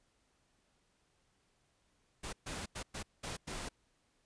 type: noise bursts at uneven times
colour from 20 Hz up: pink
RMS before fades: -42 dBFS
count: 6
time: 2.23-2.33 / 2.46-2.66 / 2.75-2.83 / 2.94-3.03 / 3.23-3.37 / 3.47-3.69 s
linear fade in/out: 10 ms
effects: pink hiss -75 dBFS RMS until 4.25 s + resampled to 22050 Hz